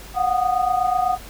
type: tone cluster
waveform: sine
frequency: 719 / 747 / 1237 Hz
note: F#5 / F#5 / D#6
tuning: -50 / +16 / -10 cents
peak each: -21 / -20 / -26 dBFS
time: 0.14-1.18 s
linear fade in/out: 50 ms
effects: added 50 Hz sine -41 dBFS peak until 1.29 s + pink hiss -41 dBFS RMS until 1.29 s